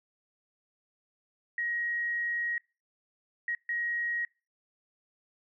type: tone bursts at uneven times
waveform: sine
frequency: 1891 Hz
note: A#6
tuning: 24 cents sharp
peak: -29 dBFS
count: 3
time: 1.58-2.58 / 3.48-3.55 / 3.69-4.25 s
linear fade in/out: 2 ms
effects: noise-tail reverb RT60 0.3 s tail -25 dB re dry